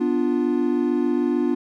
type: chord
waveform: triangle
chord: B diminished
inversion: none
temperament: equal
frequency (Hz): 246.9 / 293.7 / 349.2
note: B3 / D4 / F4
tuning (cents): 0 / 0 / 0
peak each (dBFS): -21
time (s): 0-1.55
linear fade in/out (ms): 10
effects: none